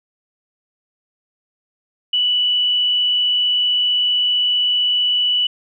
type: tone with frequency modulation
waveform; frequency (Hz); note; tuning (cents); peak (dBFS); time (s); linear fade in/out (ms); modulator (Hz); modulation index
sine; 2960; F#7; 0; -14; 2.13-5.47; 5; 55.5; 0.56
effects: none